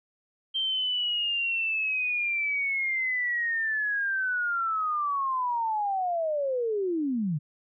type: linear sweep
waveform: sine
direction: down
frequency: 3154 to 138.4 Hz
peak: -25 dBFS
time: 0.54-7.39 s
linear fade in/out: 20 ms
effects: none